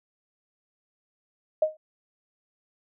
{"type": "tone with exponential decay", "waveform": "sine", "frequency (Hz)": 622.3, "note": "D#5", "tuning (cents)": 0, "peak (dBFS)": -15, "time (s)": [1.62, 1.77], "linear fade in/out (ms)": 5, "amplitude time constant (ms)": 31, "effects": []}